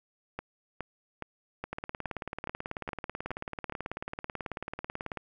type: two click trains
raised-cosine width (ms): 0.5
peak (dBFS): -20 / -20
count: 64 / 9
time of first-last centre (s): 1.73-5.173 / 0.39-3.723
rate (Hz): 18.3 / 2.4
effects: none